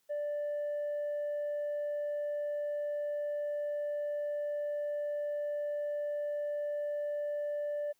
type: tone with tanh clipping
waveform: sine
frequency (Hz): 587.3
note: D5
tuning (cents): 0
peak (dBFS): -33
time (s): 0.09-7.93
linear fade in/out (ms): 20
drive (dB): 1
effects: white hiss -75 dBFS RMS until 7.99 s + high-pass 60 Hz 12 dB/octave